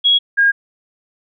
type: tone pair in turn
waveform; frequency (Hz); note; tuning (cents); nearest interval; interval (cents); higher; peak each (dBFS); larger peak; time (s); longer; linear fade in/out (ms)
sine; 3322 / 1624; G#7 / G#6; 0 / -39; octave; 1239; first; -9; neither; 0.04-0.19 / 0.37-0.52; neither; 20
effects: none